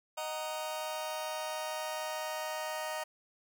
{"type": "chord", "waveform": "sawtooth", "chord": "D# minor", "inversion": "none", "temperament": "just", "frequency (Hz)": [622.3, 746.7, 933.4], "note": ["D#5", "F#5", "A#5"], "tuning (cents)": [0, 16, 2], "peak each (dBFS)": [-34, -40, -36], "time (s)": [0.17, 3.04], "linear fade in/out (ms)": 10, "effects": []}